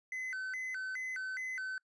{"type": "tone with vibrato", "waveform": "triangle", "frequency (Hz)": 1760, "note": "A6", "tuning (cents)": 0, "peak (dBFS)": -35, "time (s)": [0.12, 1.78], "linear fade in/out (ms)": 2, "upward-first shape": "square", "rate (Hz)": 2.4, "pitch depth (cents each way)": 250, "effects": ["noise-tail reverb RT60 0.1 s tail -24 dB re dry", "resampled to 22050 Hz"]}